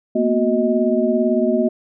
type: tone cluster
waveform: sine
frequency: 228.3 / 246.2 / 369 / 628 Hz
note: A#3 / B3 / F#4 / D#5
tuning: -36 / -5 / -5 / +16 cents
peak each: -20 dBFS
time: 0.15-1.69 s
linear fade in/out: 10 ms
effects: none